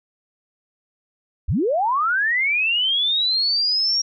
sine linear sweep, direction up, 40.51 to 5640 Hz, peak -17 dBFS, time 1.48-4.02 s, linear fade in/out 10 ms, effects none

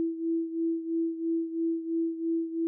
sine beating tone pair, 329.3 / 332.3 Hz, E4 / E4, -2 / +14 cents, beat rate 3 Hz, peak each -28 / -33 dBFS, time 0-2.67 s, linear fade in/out 0 ms, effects none

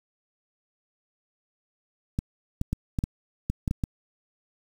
clicks, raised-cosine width 5 ms, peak -13 dBFS, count 9, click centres 2.189 / 2.614 / 2.73 / 2.988 / 3.039 / 3.5 / 3.678 / 3.711 / 3.838 s, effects 7-bit

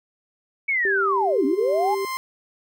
sine linear two-way sweep, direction down then up, 2273 to 253.2 to 863 Hz, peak -19 dBFS, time 0.68-1.95 s, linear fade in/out 10 ms, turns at 1.45 s
30% pulse tone with exponential growth, 1046.5 Hz, C6, in tune, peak -22 dBFS, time 0.83-2.17 s, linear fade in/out 0 ms, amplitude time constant 290 ms
sine tone, 392 Hz, G4, in tune, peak -23 dBFS, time 0.85-2.05 s, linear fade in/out 2 ms
effects none

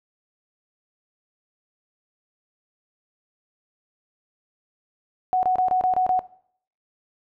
sine tone bursts, 740 Hz, F#5, in tune, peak -17 dBFS, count 7, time 5.33-6.192 s, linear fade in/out 0 ms, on 100 ms, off 27 ms, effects noise-tail reverb RT60 0.6 s tail -18 dB re dry

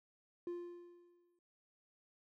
triangle tone with exponential decay, 349.2 Hz, F4, in tune, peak -35 dBFS, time 0.47-1.39 s, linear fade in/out 2 ms, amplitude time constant 200 ms, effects noise-tail reverb RT60 0.4 s tail -18 dB re dry + tanh soft clip ceiling -33 dBFS

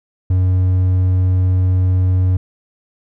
triangle tone, 92.2 Hz, F#2, 6 cents flat, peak -9 dBFS, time 0.3-2.37 s, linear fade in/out 5 ms, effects none

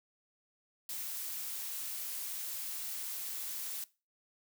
blue noise, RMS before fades -40 dBFS, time 0.89-3.84 s, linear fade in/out 2 ms, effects noise-tail reverb RT60 0.3 s tail -20 dB re dry

